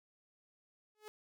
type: tone with exponential growth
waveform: sawtooth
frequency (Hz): 425.6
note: G#4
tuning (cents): +42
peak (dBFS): -40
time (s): 0.95-1.08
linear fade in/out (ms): 0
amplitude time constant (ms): 27
effects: none